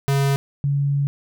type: tone pair in turn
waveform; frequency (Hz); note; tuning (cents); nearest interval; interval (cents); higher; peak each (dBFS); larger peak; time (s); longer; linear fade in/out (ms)
square / sine; 138.59 / 141.26; C#3 / C#3; 0 / +33; unison; 33; second; -17; neither; 0.08-0.36 / 0.64-1.07; second; 0
effects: none